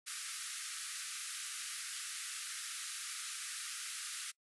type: band-pass noise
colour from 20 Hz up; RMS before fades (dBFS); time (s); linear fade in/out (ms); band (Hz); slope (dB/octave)
white; -44; 0.06-4.32; 20; 1200 to 11000; 96
effects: noise-tail reverb RT60 0.1 s tail -23 dB re dry